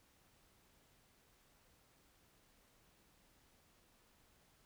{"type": "silence", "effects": ["pink hiss -71 dBFS RMS until 4.65 s"]}